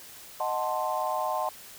sine chord, D# diminished seventh, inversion none, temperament equal, 622.3 / 740 / 880 / 1046.5 Hz, D#5 / F#5 / A5 / C6, 0 / 0 / 0 / 0 cents, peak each -32 dBFS, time 0.4-1.49 s, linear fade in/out 2 ms, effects white hiss -47 dBFS RMS until 1.78 s

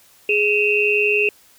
sine tone cluster, 416.9 / 2542 / 2731 Hz, G#4 / D#7 / F7, +7 / +36 / -39 cents, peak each -19 dBFS, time 0.29-1.29 s, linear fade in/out 2 ms, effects white hiss -52 dBFS RMS until 1.58 s

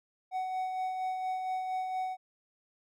triangle tone with tremolo, 747 Hz, F#5, 16 cents sharp, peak -28 dBFS, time 0.31-2.17 s, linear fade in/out 50 ms, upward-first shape sine, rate 4.3 Hz, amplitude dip 35%, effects none

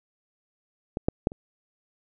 clicks, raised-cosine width 2 ms, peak -15 / -8 / -7 / -26 dBFS, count 4, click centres 0.971 / 1.085 / 1.271 / 1.319 s, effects none

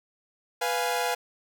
sawtooth chord, F diminished, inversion second, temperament equal, 493.9 / 698.5 / 830.6 Hz, Cb5 / F5 / Ab5, 0 / 0 / 0 cents, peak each -26 dBFS, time 0.61-1.15 s, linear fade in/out 10 ms, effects none

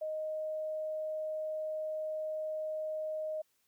sine tone, 622.3 Hz, D#5, in tune, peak -34 dBFS, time 0.01-3.42 s, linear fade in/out 10 ms, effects white hiss -75 dBFS RMS until 3.67 s

